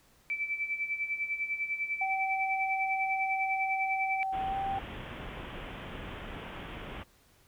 sine tone with tremolo, 2321 Hz, D7, 21 cents flat, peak -28 dBFS, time 0.3-4.23 s, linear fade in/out 0 ms, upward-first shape sine, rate 10 Hz, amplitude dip 70%
sine tone with pitch glide, 768 to 781.4 Hz, G5 to G5, -36 to -6 cents, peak -30 dBFS, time 2.01-4.79 s, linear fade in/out 5 ms, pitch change +30 cents, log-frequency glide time 4.44-4.58 s
pink low-pass noise, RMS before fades -42 dBFS, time 4.32-7.04 s, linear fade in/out 20 ms, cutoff 3400 Hz, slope 96 dB/octave
effects pink hiss -64 dBFS RMS until 7.47 s

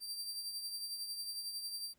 sawtooth tone with tremolo, 4699 Hz, D8, in tune, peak -35 dBFS, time 0-1.94 s, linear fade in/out 50 ms, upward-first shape triangle, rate 11 Hz, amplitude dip 55%, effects pink hiss -75 dBFS RMS until 1.98 s

